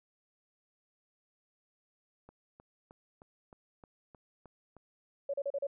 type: click train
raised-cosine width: 1 ms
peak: -39 dBFS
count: 9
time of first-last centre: 2.29-4.767 s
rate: 3.23 Hz
type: tone bursts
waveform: sine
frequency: 560 Hz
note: C#5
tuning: 18 cents sharp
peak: -31 dBFS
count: 5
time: 5.29-5.669 s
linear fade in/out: 5 ms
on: 47 ms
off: 36 ms
effects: none